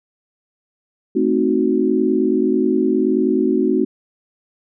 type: chord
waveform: sine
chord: A diminished seventh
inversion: none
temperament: equal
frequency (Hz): 220 / 261.6 / 311.1 / 370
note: A3 / C4 / Eb4 / Gb4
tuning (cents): 0 / 0 / 0 / 0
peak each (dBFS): -21 / -19 / -20 / -18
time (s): 1.15-3.85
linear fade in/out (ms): 10
effects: none